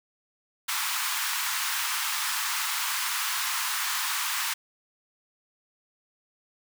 pink high-pass noise, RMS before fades -29 dBFS, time 0.68-4.54 s, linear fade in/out 10 ms, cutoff 940 Hz, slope 48 dB/octave, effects none

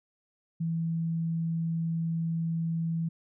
sine tone, 164.81 Hz, E3, in tune, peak -27 dBFS, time 0.6-3.09 s, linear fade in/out 10 ms, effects none

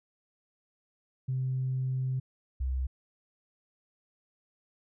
sine tone pair in turn, 130 / 65 Hz, C3 / C2, -11 / -11 cents, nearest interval octave, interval 1200 cents, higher first, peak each -27 dBFS, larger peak neither, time 1.28-2.2 / 2.6-2.87 s, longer first, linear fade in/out 10 ms, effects tanh soft clip ceiling -23 dBFS

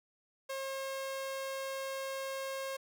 sawtooth tone, 538 Hz, C5, 48 cents sharp, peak -33 dBFS, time 0.49-2.77 s, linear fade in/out 10 ms, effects none

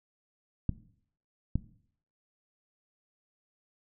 clicks, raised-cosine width 5 ms, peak -15 dBFS, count 2, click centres 0.693 / 1.556 s, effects noise-tail reverb RT60 0.6 s tail -17 dB re dry

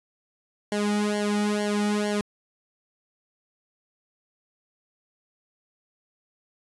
sawtooth tone with flanger, 207.7 Hz, G#3, in tune, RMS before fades -25 dBFS, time 0.72-2.21 s, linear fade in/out 0 ms, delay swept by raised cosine 0.79 to 1.89 ms, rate 2.2 Hz, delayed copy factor -1, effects resampled to 24000 Hz

